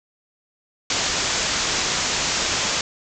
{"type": "low-pass noise", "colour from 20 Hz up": "white", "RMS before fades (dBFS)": -23, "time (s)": [0.9, 2.81], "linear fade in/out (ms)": 2, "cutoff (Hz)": 7400, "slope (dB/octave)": 96, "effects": []}